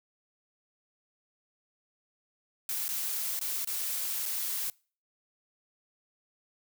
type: noise with dropouts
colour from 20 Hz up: blue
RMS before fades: -33 dBFS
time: 2.69-4.7 s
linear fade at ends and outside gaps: 1 ms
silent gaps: 2.881-2.889 / 3.392-3.413 / 3.647-3.673 / 4.256-4.26 s
effects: noise-tail reverb RT60 0.4 s tail -25 dB re dry